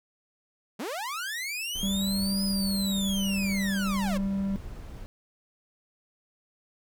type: linear two-way sweep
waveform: sawtooth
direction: up then down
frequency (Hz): 177.8 to 5060 to 508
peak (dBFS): -28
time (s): 0.79-4.18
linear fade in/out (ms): 10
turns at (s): 2.44
type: noise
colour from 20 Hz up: brown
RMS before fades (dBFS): -40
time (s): 1.75-5.06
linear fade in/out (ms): 0
type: tone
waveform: triangle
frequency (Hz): 196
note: G3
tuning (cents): 0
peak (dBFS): -24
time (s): 1.83-4.56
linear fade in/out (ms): 0
effects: none